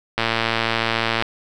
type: click train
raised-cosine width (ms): 0.3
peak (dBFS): -3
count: 120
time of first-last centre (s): 0.18-1.224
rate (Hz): 114
effects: none